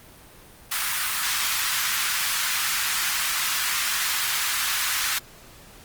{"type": "high-pass noise", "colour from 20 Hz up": "pink", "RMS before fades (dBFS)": -25, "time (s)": [0.71, 5.19], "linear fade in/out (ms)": 10, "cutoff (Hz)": 1200, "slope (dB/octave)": 24, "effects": ["pink hiss -48 dBFS RMS until 5.84 s", "Opus 32 kbps"]}